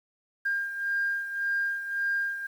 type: beating tone pair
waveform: sine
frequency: 1604 / 1605.8 Hz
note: G6 / G6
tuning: +39 / +41 cents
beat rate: 1.8 Hz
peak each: -27 / -33 dBFS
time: 0.45-2.47 s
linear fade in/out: 10 ms
effects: tanh soft clip ceiling -19 dBFS + 9-bit